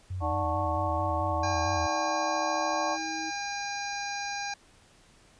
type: tone with vibrato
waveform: sine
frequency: 86.8 Hz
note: F2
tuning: 10 cents flat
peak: -31 dBFS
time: 0.1-1.87 s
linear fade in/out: 10 ms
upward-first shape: square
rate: 4.5 Hz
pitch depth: 110 cents each way
type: chord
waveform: sine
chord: D major seventh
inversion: none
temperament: just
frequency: 587.3 / 734.2 / 881 / 1101.2 Hz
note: D5 / F#5 / A5 / C#6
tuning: 0 / -14 / +2 / -12 cents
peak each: -33 dBFS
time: 0.2-2.98 s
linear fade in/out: 50 ms
type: tone with pitch glide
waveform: sine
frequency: 310 to 319.1 Hz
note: D#4 to D#4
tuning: -6 to +44 cents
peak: -37 dBFS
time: 0.21-3.31 s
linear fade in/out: 20 ms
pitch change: +50 cents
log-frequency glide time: 0.37-0.96 s
type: harmonic tone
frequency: 807 Hz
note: G#5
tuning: 50 cents flat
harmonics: 1 / 2 / 3 / 5 / 6 / 7 / 8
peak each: -35 / -38 / -40 / -42 / -43 / -43 / -44 dBFS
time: 1.43-4.54 s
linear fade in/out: 5 ms
effects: pink hiss -59 dBFS RMS until 5.39 s + resampled to 22050 Hz